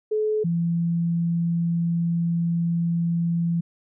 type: tone pair in turn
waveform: sine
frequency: 429.1 / 169.21 Hz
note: A4 / E3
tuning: -43 / +46 cents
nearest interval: octave + major third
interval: 1611 cents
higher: first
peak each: -20 dBFS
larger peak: neither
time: 0.11-0.44 / 0.44-3.61 s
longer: second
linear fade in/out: 10 ms
effects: none